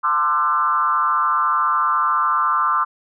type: tone with frequency modulation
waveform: sine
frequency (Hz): 1193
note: D6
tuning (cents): +27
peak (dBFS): -15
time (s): 0.03-2.85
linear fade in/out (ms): 20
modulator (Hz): 150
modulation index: 1.3
effects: none